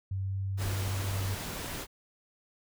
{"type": "tone with pitch glide", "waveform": "sine", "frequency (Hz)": [96.1, 96.94], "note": ["G2", "G2"], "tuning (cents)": [-34, -19], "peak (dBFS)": -30, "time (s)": [0.11, 1.35], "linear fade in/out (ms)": 5, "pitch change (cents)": 15, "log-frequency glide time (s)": [0.21, 0.38]}
{"type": "noise", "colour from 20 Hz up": "pink", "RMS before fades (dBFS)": -38, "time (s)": [0.57, 1.87], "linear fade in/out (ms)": 50}
{"effects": []}